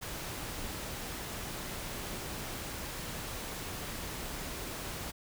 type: noise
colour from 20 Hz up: pink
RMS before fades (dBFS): -40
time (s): 0.01-5.12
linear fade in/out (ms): 20
effects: none